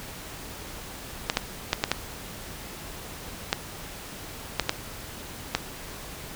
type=clicks; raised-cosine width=0.2 ms; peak=-4 dBFS; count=9; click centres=1.299 / 1.371 / 1.731 / 1.839 / 1.916 / 3.529 / 4.597 / 4.694 / 5.55 s; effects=pink hiss -40 dBFS RMS until 6.35 s